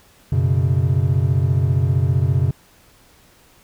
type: chord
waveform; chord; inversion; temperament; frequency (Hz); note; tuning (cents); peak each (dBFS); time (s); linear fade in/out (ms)
triangle; F# suspended fourth; none; equal; 92.5 / 123.47 / 138.59; F#2 / B2 / C#3; 0 / 0 / 0; -17; 0.32-2.51; 5
effects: pink hiss -52 dBFS RMS until 3.63 s